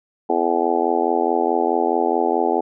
harmonic tone, 84.7 Hz, E2, 48 cents sharp, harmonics 3 / 4 / 5 / 6 / 7 / 8 / 9 / 10, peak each -27 / -23 / -22 / -28 / -28 / -28 / -22 / -25 dBFS, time 0.29-2.61 s, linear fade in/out 10 ms, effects none

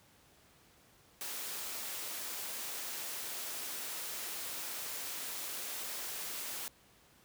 white high-pass noise, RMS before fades -41 dBFS, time 1.21-6.68 s, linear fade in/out 0 ms, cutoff 280 Hz, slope 12 dB/octave, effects pink hiss -64 dBFS RMS until 7.24 s + high-pass 60 Hz 12 dB/octave

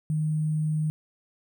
sine tone with sample-and-hold, 154.8 Hz, D#3, 9 cents flat, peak -23 dBFS, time 0.1-0.9 s, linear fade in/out 0 ms, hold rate 8820 Hz, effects none

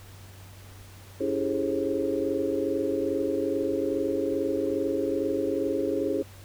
sine tone cluster, 282.6 / 330.3 / 401.7 / 424.1 / 537 Hz, C#4 / E4 / G4 / G#4 / C5, +34 / +4 / +42 / +36 / +45 cents, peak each -31 dBFS, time 1.2-6.23 s, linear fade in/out 10 ms, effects added 96 Hz sine -46 dBFS peak until 6.44 s + pink hiss -51 dBFS RMS until 6.44 s

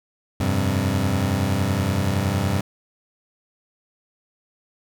25% pulse chord, F suspended second, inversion none, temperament equal, 87.31 / 98 / 130.81 Hz, F2 / G2 / C3, 0 / 0 / 0 cents, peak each -23 / -18 / -22 dBFS, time 0.4-2.61 s, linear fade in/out 5 ms, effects none

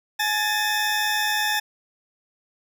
20% pulse tone pair together, 844.3 / 1789 Hz, G#5 / A6, +28 / +28 cents, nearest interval octave + minor second, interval 1300 cents, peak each -19 dBFS, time 0.19-1.6 s, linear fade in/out 10 ms, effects none

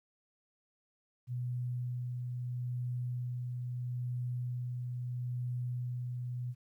sine tone with tremolo, 123.47 Hz, B2, in tune, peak -33 dBFS, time 1.27-6.55 s, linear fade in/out 50 ms, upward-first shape sine, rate 0.76 Hz, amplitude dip 25%, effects 12-bit

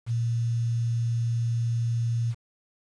sine tone with quantisation, 116.6 Hz, A#2, 1 cent sharp, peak -23 dBFS, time 0.06-2.35 s, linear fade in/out 50 ms, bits 8, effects resampled to 22050 Hz

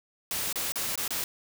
white noise with dropouts, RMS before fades -31 dBFS, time 0.31-1.24 s, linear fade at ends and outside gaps 1 ms, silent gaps 0.527-0.557 / 0.721-0.757 / 0.956-0.976 / 1.079-1.106 s, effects none

